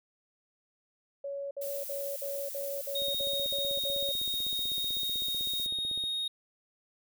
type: tone bursts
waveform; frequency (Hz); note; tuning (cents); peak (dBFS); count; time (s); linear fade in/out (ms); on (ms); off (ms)
sine; 560; C#5; +18; -34; 9; 1.24-4.118; 5; 270; 56
type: noise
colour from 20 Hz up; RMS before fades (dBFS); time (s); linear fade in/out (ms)
violet; -40; 1.61-5.67; 10
type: tone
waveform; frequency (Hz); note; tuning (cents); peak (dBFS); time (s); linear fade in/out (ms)
triangle; 3729; A#7; 0; -29; 2.95-6.28; 5
type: click train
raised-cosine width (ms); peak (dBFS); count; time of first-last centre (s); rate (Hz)
2; -35; 49; 3.02-6.039; 15.9
effects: none